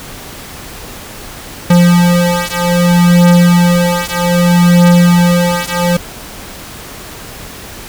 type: beating tone pair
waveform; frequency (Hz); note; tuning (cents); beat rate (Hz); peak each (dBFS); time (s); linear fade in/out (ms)
square; 174.61 / 175.24; F3 / F3; 0 / +6; 0.63; -10; 1.7-5.97; 5
effects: pink hiss -29 dBFS RMS until 7.88 s